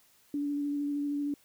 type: tone with vibrato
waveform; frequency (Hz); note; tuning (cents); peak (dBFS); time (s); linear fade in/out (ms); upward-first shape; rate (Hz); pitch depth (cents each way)
sine; 288.1; D4; -33; -29; 0.34-1.34; 2; square; 13; 11
effects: white hiss -64 dBFS RMS until 1.44 s

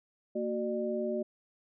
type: tone cluster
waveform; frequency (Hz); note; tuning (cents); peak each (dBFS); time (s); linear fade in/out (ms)
sine; 228.8 / 372.7 / 601; A#3 / F#4 / D5; -32 / +13 / +40; -35 / -34 / -34; 0.35-1.23; 10
effects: none

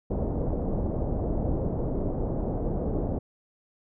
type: low-pass noise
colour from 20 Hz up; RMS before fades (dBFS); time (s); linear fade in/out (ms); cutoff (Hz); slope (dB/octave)
pink; -28; 0.1-3.19; 10; 650; 24
effects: none

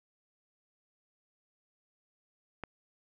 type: click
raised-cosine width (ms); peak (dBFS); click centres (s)
0.5; -23; 2.637
effects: none

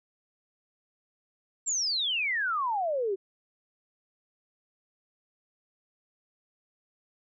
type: exponential sweep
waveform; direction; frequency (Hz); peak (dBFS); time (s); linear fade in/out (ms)
sine; down; 7600 to 370; -26; 1.66-3.16; 20
effects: none

